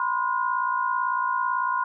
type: tone cluster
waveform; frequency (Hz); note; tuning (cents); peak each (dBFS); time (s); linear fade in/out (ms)
sine; 981 / 1039 / 1437; B5 / C6 / F6; -12 / -12 / +49; -27 / -25 / -29; 0-1.84; 2
effects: none